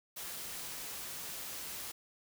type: noise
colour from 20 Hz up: white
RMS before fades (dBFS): -43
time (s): 0.16-1.92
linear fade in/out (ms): 10
effects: none